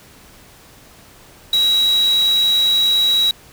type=tone in noise; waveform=sine; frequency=3870 Hz; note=B7; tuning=36 cents flat; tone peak=-12 dBFS; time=1.53-3.31 s; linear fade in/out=2 ms; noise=white; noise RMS=-30 dBFS; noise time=1.53-3.31 s; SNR=+15 dB; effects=pink hiss -45 dBFS RMS until 3.52 s